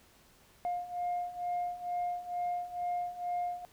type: beating tone pair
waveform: sine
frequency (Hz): 707 / 709.2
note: F5 / F5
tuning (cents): +21 / +26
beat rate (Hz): 2.2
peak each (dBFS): -36 / -33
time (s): 0.65-3.65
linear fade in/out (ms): 0
effects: tanh soft clip ceiling -28 dBFS + pink hiss -62 dBFS RMS until 3.72 s